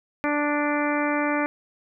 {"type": "harmonic tone", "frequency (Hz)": 293.7, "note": "D4", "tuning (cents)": 0, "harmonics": [1, 2, 3, 4, 5, 6, 7, 8], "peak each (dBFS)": [-25, -28, -30, -31, -32, -33, -33, -34], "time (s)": [0.24, 1.46], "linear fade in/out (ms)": 0, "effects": []}